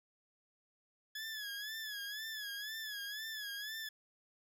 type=tone with vibrato; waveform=20% pulse; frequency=1700 Hz; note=G#6; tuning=40 cents sharp; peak=-36 dBFS; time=1.15-3.89 s; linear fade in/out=5 ms; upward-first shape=sine; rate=2 Hz; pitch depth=84 cents each way; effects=none